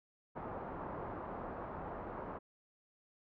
white low-pass noise, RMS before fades -44 dBFS, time 0.35-2.39 s, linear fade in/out 20 ms, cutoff 1100 Hz, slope 24 dB/octave, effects none

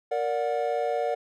triangle chord, Bb augmented, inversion none, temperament just, 466.2 / 582.7 / 728.4 Hz, Bb4 / D5 / F#5, 0 / -14 / -27 cents, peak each -27 dBFS, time 0.11-1.15 s, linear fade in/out 10 ms, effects none

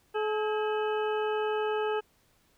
harmonic tone with a mistuned harmonic, 427.8 Hz, A4, 49 cents flat, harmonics 1 / 2 / 3 / 4 / 6 / 7, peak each -28 / -34 / -38 / -40 / -44 / -45 dBFS, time 0.14-2.01 s, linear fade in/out 20 ms, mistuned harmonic 4, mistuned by -86 cents, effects pink hiss -67 dBFS RMS until 2.57 s

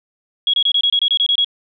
sine tone bursts, 3322 Hz, G#7, in tune, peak -12 dBFS, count 11, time 0.47-1.446 s, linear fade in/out 2 ms, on 66 ms, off 25 ms, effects none

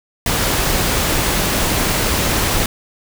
pink noise, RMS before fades -17 dBFS, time 0.26-2.66 s, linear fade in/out 2 ms, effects none

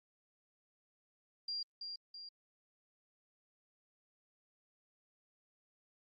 sine tone with echo, 4770 Hz, D8, 26 cents sharp, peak -37 dBFS, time 1.48-1.63 s, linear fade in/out 5 ms, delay 330 ms, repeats 2, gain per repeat -5 dB, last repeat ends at 2.29 s, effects Opus 24 kbps

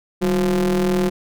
square ring-modulated tone, 85.4 Hz, F2, 38 cents flat, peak -14 dBFS, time 0.21-1.1 s, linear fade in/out 20 ms, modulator 277 Hz, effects none

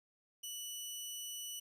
15% pulse tone, 2960 Hz, F#7, in tune, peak -35 dBFS, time 0.43-1.6 s, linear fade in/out 10 ms, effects 12-bit

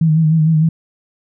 sine tone with vibrato, 158.6 Hz, D#3, 33 cents sharp, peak -9 dBFS, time 0.01-0.69 s, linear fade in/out 5 ms, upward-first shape sine, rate 6.6 Hz, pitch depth 51 cents each way, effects none

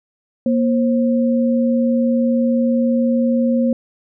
sine tone pair together, 236.5 / 531 Hz, A#3 / C5, +25 / +25 cents, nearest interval octave + major second, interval 1400 cents, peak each -14 / -20 dBFS, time 0.46-3.73 s, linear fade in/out 2 ms, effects none

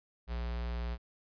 square tone with notch filter, 59.3 Hz, A#1, 30 cents sharp, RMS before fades -36 dBFS, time 0.27-0.98 s, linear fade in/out 50 ms, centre 260 Hz, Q 1.4, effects resampled to 11025 Hz

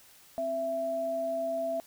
sine tone pair together, 263.9 / 665 Hz, C4 / E5, +15 / +15 cents, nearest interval octave + major third, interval 1600 cents, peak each -40 / -29 dBFS, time 0.38-1.8 s, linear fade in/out 0 ms, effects white hiss -57 dBFS RMS until 1.86 s

